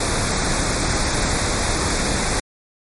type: band-stop noise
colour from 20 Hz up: pink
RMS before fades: -20 dBFS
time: 0-2.4 s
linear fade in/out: 5 ms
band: 2500 to 3500 Hz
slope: 96 dB/octave
effects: MP3 48 kbps